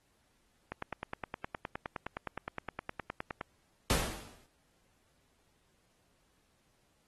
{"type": "click train", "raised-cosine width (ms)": 0.5, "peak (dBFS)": -22, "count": 27, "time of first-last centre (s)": [0.72, 3.412], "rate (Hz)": 9.66}
{"type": "noise with exponential decay", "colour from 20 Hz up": "pink", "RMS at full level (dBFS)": -28, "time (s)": [3.9, 4.46], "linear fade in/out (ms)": 1, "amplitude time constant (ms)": 120}
{"effects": ["pink hiss -73 dBFS RMS until 7.07 s", "AAC 32 kbps"]}